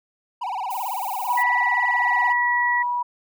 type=tone with vibrato; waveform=triangle; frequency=860 Hz; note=A5; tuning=40 cents flat; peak=-23 dBFS; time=0.41-2.33 s; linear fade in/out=10 ms; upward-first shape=sine; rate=18 Hz; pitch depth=260 cents each way
type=noise; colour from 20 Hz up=violet; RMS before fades=-36 dBFS; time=0.7-1.43 s; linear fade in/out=10 ms
type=tone; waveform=sine; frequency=972 Hz; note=B5; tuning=28 cents flat; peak=-21 dBFS; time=1.28-3.03 s; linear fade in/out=10 ms
type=tone with pitch glide; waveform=sine; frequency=1958 to 1937.7 Hz; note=B6 to B6; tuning=-15 to -33 cents; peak=-20 dBFS; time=1.37-2.83 s; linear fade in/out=10 ms; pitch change=-18 cents; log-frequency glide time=1.54-2.52 s
effects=none